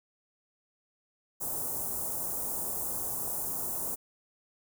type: band-stop noise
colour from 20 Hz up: white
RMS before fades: -34 dBFS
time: 1.4-3.96 s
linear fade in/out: 20 ms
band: 1000 to 8000 Hz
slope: 24 dB/octave
effects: none